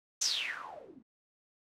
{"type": "noise with low-pass filter sweep", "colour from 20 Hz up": "blue", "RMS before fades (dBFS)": -37, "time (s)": [0.21, 1.03], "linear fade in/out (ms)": 10, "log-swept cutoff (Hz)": [6600, 210], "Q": 9.6, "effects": []}